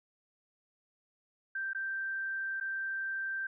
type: tone with dropouts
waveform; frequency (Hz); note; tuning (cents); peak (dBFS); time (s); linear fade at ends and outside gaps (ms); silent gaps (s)
sine; 1568; G6; 0; -33; 1.55-3.47; 5; 1.733-1.748 / 2.601-2.609
effects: none